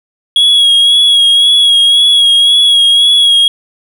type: tone with vibrato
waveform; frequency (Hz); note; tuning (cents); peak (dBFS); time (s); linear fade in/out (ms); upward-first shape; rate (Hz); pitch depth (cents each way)
triangle; 3322; G#7; 0; -3; 0.36-3.48; 2; sine; 1.9; 30
effects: none